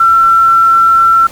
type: tone with frequency modulation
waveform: sine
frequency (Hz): 1348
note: E6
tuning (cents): +38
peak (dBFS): -4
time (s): 0-1.27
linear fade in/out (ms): 5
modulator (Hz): 40.5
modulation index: 0.22
effects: pink hiss -33 dBFS RMS until 1.31 s